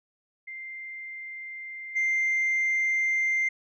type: tone with level steps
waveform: sine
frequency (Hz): 2093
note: C7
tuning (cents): 0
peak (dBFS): -36 / -21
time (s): 0.47-3.49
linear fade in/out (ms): 10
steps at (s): 1.95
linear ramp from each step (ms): 20
effects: tanh soft clip ceiling -20 dBFS